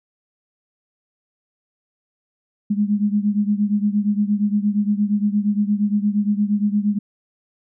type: beating tone pair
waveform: sine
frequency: 204.2 / 212.8 Hz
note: G#3 / G#3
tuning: -29 / +42 cents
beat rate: 8.6 Hz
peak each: -18 / -21 dBFS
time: 2.7-6.99 s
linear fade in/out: 10 ms
effects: none